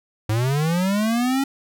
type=linear sweep; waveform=square; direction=up; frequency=104.1 to 277.3 Hz; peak=-19 dBFS; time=0.29-1.44 s; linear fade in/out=5 ms; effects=none